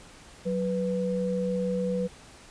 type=tone pair together; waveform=sine; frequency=185 / 493.9 Hz; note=F#3 / B4; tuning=0 / 0 cents; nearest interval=octave + perfect fourth; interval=1700 cents; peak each=-28 dBFS; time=0.45-2.08 s; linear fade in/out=20 ms; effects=pink hiss -50 dBFS RMS until 2.5 s + resampled to 22050 Hz